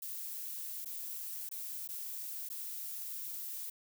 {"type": "noise with dropouts", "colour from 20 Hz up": "violet", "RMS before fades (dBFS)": -42, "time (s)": [0.02, 3.7], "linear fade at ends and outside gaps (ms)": 5, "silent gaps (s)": [[0.847, 0.857], [1.491, 1.513], [1.877, 1.888], [2.489, 2.5]], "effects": []}